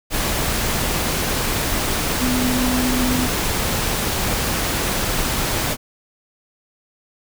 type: tone in noise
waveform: sine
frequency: 251 Hz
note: B3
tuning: 28 cents sharp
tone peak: -19 dBFS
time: 2.18-3.29 s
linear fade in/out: 50 ms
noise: pink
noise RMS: -21 dBFS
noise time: 0.1-5.77 s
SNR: -1 dB
effects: none